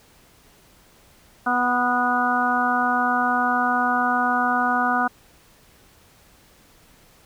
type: harmonic tone with a mistuned harmonic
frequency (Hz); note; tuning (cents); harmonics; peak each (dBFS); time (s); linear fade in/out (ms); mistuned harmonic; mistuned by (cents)
246.9; B3; 0; 1 / 2 / 3 / 4 / 5 / 6; -26 / -35 / -23 / -27 / -24 / -24; 1.46-5.08; 10; 6; -16
effects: pink hiss -54 dBFS RMS until 7.25 s